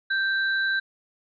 sine tone pair together, 1568 / 3951 Hz, G6 / B7, 0 / 0 cents, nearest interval octave + major third, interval 1600 cents, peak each -22 / -32 dBFS, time 0.1-0.8 s, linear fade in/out 10 ms, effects none

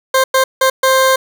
20% pulse tone bursts at uneven times, 526 Hz, C5, 9 cents sharp, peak -4 dBFS, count 4, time 0.14-0.24 / 0.34-0.44 / 0.61-0.7 / 0.83-1.16 s, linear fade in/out 5 ms, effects none

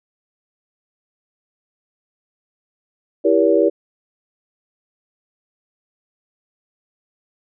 sine chord, E diminished seventh, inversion none, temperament just, 329.6 / 395.6 / 474.7 / 569.6 Hz, E4 / G4 / Bb4 / Db5, 0 / +16 / +31 / +47 cents, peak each -17 dBFS, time 3.24-3.7 s, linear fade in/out 20 ms, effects none

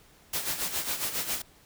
white noise with tremolo, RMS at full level -29 dBFS, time 0.33-1.42 s, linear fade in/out 5 ms, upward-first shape sine, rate 7.3 Hz, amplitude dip 65%, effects pink hiss -58 dBFS RMS until 1.65 s

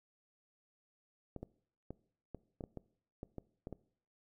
clicks, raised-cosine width 2 ms, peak -30 dBFS, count 11, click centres 1.363 / 1.43 / 1.906 / 2.347 / 2.608 / 2.639 / 2.773 / 3.231 / 3.383 / 3.671 / 3.727 s, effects noise-tail reverb RT60 0.6 s tail -21 dB re dry

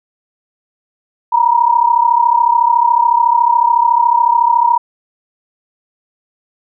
sine tone pair together, 932.3 / 966.2 Hz, A#5 / B5, 0 / -38 cents, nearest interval minor second, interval 62 cents, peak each -11 dBFS, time 1.32-4.78 s, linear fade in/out 10 ms, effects none

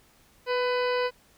harmonic tone with a mistuned harmonic, 500 Hz, B4, 21 cents sharp, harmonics 1 / 2 / 3 / 4 / 5 / 6 / 8 / 9 / 10, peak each -25 / -31 / -35 / -37 / -39 / -41 / -43 / -44 / -45 dBFS, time 0.46-1.11 s, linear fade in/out 50 ms, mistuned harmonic 1, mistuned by -19 cents, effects pink hiss -60 dBFS RMS until 1.37 s

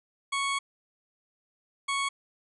20% pulse tone bursts at uneven times, 1108.7 Hz, C#6, in tune, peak -22 dBFS, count 2, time 0.32-0.59 / 1.88-2.09 s, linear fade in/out 10 ms, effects resampled to 24000 Hz

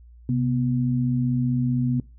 sine tone pair together, 130 / 245.4 Hz, C3 / B3, -11 / -11 cents, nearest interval major seventh, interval 1100 cents, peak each -22 / -23 dBFS, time 0.29-2 s, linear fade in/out 2 ms, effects noise-tail reverb RT60 0.3 s tail -22 dB re dry + added 59 Hz sine -45 dBFS peak until 2.18 s

